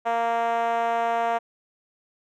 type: tone with band-pass filter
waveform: 5% pulse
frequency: 232 Hz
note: A#3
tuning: 8 cents flat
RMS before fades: -24 dBFS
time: 0.05-1.39 s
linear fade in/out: 20 ms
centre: 710 Hz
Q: 2.9
effects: none